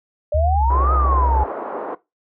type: exponential two-way sweep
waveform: sine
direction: up then down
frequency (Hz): 587.3 to 1279 to 831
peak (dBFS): -18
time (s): 0.32-1.44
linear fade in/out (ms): 5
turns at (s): 0.93
type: tone with pitch glide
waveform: sine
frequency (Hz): 75.6 to 65.81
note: D#2 to C2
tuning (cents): -49 to +11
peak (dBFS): -16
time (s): 0.34-1.44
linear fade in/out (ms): 10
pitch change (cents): -240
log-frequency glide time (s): 0.57-0.65
type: band-pass noise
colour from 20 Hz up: pink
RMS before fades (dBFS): -28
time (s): 0.7-1.95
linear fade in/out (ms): 5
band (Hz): 340 to 1100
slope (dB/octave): 24
effects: noise-tail reverb RT60 0.2 s tail -18 dB re dry

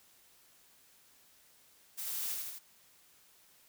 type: noise with echo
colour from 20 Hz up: blue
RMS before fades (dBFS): -40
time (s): 1.97-2.35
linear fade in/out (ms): 20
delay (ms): 81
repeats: 3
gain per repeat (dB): -2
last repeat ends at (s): 2.593
effects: white hiss -64 dBFS RMS until 3.68 s

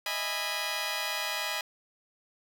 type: chord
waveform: 10% pulse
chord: E major seventh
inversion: third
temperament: just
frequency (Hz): 618.1 / 659.3 / 824.1 / 988.9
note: D#5 / E5 / G#5 / B5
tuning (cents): -12 / 0 / -14 / +2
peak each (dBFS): -29 / -32 / -28 / -28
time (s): 0.06-1.61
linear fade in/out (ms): 2
effects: none

